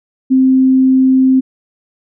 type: tone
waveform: sine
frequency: 261.6 Hz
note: C4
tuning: in tune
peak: -6 dBFS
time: 0.3-1.41 s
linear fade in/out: 20 ms
effects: none